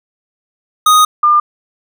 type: tone pair in turn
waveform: square / sine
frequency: 1244.5 / 1201.7 Hz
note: D#6 / D6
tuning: 0 / +39 cents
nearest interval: minor second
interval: 61 cents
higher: first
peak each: -6 dBFS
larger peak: neither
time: 0.86-1.05 / 1.23-1.4 s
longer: first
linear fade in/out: 5 ms
effects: none